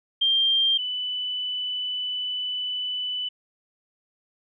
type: tone pair in turn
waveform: sine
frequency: 3180 / 2989 Hz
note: G7 / F#7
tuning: +24 / +17 cents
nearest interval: minor second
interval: 107 cents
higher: first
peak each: -18 / -26 dBFS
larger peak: first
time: 0.21-0.78 / 0.78-3.29 s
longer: second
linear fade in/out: 10 ms
effects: none